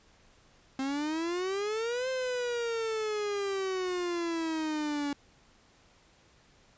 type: exponential two-way sweep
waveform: 45% pulse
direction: up then down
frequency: 263.2 to 523.3 to 283.4 Hz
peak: -30 dBFS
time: 0.79-5.13 s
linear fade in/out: 2 ms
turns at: 2.09 s
effects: pink hiss -62 dBFS RMS until 6.77 s + resampled to 16000 Hz